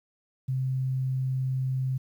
sine tone, 130.81 Hz, C3, in tune, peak -25 dBFS, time 0.48-1.98 s, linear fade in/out 10 ms, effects 10-bit

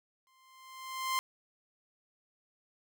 sawtooth tone with exponential growth, 1046.5 Hz, C6, in tune, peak -24 dBFS, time 0.27-1.19 s, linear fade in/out 0 ms, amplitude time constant 200 ms, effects none

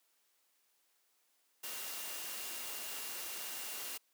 sine tone in noise, 2794 Hz, F7, in tune, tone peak -53 dBFS, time 1.63-3.98 s, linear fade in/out 10 ms, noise white, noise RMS -43 dBFS, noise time 1.63-3.98 s, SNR -13 dB, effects white hiss -75 dBFS RMS until 4.13 s + high-pass 300 Hz 12 dB/octave

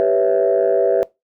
sine chord, C# half-diminished seventh, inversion second, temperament equal, 392 / 493.9 / 554.4 / 659.3 Hz, G4 / B4 / C#5 / E5, 0 / 0 / 0 / 0 cents, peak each -18 / -17 / -19 / -16 dBFS, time 0-1.03 s, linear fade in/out 0 ms, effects noise-tail reverb RT60 0.2 s tail -22 dB re dry + tanh soft clip ceiling -6 dBFS

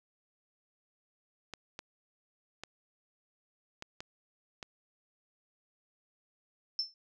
clicks, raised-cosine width 0.2 ms, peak -24 dBFS, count 6, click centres 1.537 / 1.791 / 2.636 / 3.824 / 4.005 / 4.628 s
sine tone with exponential decay, 5320 Hz, E8, 15 cents sharp, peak -26 dBFS, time 6.79-6.94 s, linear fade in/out 1 ms, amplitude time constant 32 ms
effects none

